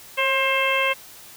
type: harmonic tone with a mistuned harmonic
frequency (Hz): 531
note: C5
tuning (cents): +25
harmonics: 1 / 2 / 3 / 4 / 5 / 6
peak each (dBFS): -25 / -25 / -29 / -24 / -24 / -29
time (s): 0.17-0.94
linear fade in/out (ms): 20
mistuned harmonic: 1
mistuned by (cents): +29
effects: white hiss -44 dBFS RMS until 1.36 s